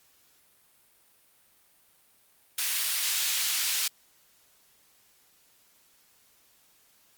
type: high-pass noise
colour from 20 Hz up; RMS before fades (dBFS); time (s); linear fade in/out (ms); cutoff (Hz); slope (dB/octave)
pink; -28; 2.58-3.88; 5; 2800; 12
effects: white hiss -63 dBFS RMS until 7.17 s + Opus 48 kbps